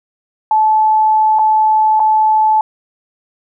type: tone with dropouts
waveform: sine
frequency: 867 Hz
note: A5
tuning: 26 cents flat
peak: -8 dBFS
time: 0.51-2.61 s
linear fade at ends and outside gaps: 2 ms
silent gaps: 1.388-1.392 / 1.996-2.001 s
effects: none